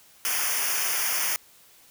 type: noise with comb filter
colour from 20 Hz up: white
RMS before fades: -26 dBFS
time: 0.25-1.36 s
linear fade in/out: 0 ms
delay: 0.25 ms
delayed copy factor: -0.95
effects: white hiss -55 dBFS RMS until 1.9 s